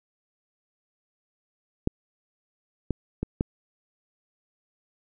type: clicks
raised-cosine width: 3 ms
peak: -9 / -12 / -14 / -10 dBFS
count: 4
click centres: 1.874 / 2.907 / 3.23 / 3.409 s
effects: none